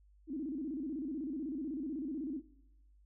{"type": "tone with vibrato", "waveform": "sine", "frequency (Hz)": 290, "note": "D4", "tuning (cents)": -22, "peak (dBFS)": -36, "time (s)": [0.27, 2.42], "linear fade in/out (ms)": 50, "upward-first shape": "square", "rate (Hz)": 16, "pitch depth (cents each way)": 160, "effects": ["noise-tail reverb RT60 0.9 s tail -18 dB re dry", "added 50 Hz sine -61 dBFS peak until 3.05 s"]}